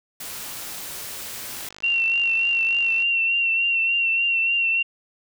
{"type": "noise", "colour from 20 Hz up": "white", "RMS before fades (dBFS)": -34, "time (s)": [0.2, 1.69], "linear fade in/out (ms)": 5}
{"type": "click train", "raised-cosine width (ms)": 0.2, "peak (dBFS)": -23, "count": 79, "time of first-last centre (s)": [1.49, 3.022], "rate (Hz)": 50.9}
{"type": "tone with vibrato", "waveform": "sine", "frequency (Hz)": 2731, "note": "F7", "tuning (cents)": -39, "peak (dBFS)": -18, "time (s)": [1.83, 4.83], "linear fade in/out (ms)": 10, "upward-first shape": "triangle", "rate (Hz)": 3.4, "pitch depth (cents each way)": 40}
{"effects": []}